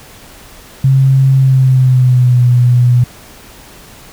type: tone with pitch glide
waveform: sine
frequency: 134 to 122.88 Hz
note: C3 to B2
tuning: +42 to -8 cents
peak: -5 dBFS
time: 0.84-3.04 s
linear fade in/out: 5 ms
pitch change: -150 cents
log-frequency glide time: 1.35-2.44 s
effects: pink hiss -37 dBFS RMS until 4.12 s